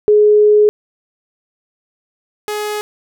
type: tone pair in turn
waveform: sine / sawtooth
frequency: 420.2 / 420.2 Hz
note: G#4 / G#4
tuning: +20 / +20 cents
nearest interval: unison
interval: 0 cents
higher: neither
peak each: -6 / -15 dBFS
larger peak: first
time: 0.08-0.69 / 2.48-2.81 s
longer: first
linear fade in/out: 0 ms
effects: none

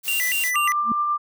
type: noise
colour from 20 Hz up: blue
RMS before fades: -28 dBFS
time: 0.03-0.52 s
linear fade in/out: 50 ms
type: tone with vibrato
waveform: square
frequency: 2348 Hz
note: D7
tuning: 1 cent flat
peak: -22 dBFS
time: 0.08-0.72 s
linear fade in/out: 0 ms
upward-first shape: square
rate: 4.2 Hz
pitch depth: 290 cents each way
type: tone with tremolo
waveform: sine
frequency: 1187 Hz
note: D6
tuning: 18 cents sharp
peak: -18 dBFS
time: 0.54-1.18 s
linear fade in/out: 20 ms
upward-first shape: triangle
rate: 9.1 Hz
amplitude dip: 30%
type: tone with exponential growth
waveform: sine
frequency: 225.9 Hz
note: A3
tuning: 46 cents sharp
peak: -21 dBFS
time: 0.82-0.92 s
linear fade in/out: 2 ms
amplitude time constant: 21 ms
effects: none

